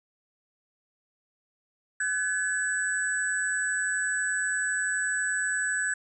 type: tone cluster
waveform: sine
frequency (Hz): 1511 / 1699 / 7910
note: F#6 / G#6 / B8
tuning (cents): +36 / +39 / +2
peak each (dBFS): -30 / -28 / -33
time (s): 2-5.94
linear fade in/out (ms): 5
effects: none